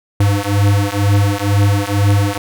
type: beating tone pair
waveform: square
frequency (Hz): 100 / 102.1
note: G2 / G#2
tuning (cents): +35 / -29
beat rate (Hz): 2.1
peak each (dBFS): -15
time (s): 0.2-2.38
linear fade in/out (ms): 5
effects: none